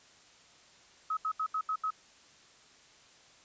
sine tone bursts, 1277 Hz, D#6, 45 cents sharp, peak -29 dBFS, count 6, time 1.1-1.905 s, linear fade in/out 5 ms, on 70 ms, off 77 ms, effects white hiss -59 dBFS RMS until 3.44 s + resampled to 16000 Hz

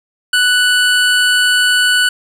25% pulse tone, 1484 Hz, F#6, 5 cents sharp, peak -6 dBFS, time 0.33-2.09 s, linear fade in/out 5 ms, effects low-pass 12000 Hz 12 dB/octave + 7-bit

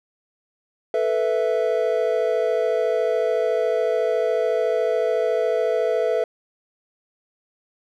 triangle chord, A suspended second, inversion none, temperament equal, 440 / 493.9 / 659.3 Hz, A4 / B4 / E5, 0 / 0 / 0 cents, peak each -21 dBFS, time 0.94-6.24 s, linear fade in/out 2 ms, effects none

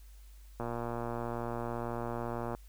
click train, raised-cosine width 1 ms, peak -23 dBFS, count 231, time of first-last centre 0.6-2.549 s, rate 118 Hz, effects added 50 Hz sine -50 dBFS peak until 2.68 s + white hiss -65 dBFS RMS until 2.68 s

